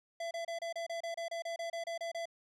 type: tone bursts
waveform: square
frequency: 672 Hz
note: E5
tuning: 33 cents sharp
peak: -37 dBFS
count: 15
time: 0.2-2.256 s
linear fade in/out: 5 ms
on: 110 ms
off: 29 ms
effects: low-pass 7000 Hz 12 dB/octave